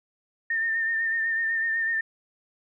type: tone with vibrato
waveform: sine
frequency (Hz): 1813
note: A#6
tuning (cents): -49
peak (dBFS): -23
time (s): 0.5-2.01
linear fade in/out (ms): 5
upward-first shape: sine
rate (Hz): 8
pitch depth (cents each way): 33
effects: none